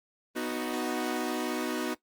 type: chord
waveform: sawtooth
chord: B major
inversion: none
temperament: equal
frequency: 246.9 / 311.1 / 370 Hz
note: B3 / D#4 / F#4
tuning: 0 / 0 / 0 cents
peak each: -30 dBFS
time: 0.35-1.95 s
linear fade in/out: 20 ms
effects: noise-tail reverb RT60 0.1 s tail -17 dB re dry + Opus 24 kbps